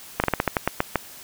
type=slowing click train; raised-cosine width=0.5 ms; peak=-4 dBFS; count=10; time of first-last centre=0.2-0.957 s; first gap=38 ms; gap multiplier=1.19; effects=white hiss -43 dBFS RMS until 1.23 s